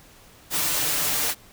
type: noise with comb filter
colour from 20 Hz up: white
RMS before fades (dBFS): -24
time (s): 0.5-1.35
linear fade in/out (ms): 50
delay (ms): 6.7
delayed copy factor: +0.7
effects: pink hiss -51 dBFS RMS until 1.52 s